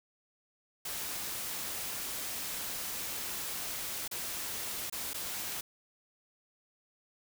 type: noise with dropouts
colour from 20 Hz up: white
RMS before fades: -38 dBFS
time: 0.85-5.61 s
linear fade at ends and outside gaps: 5 ms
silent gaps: 4.079-4.112 / 4.899-4.924 / 5.134-5.142 s
effects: none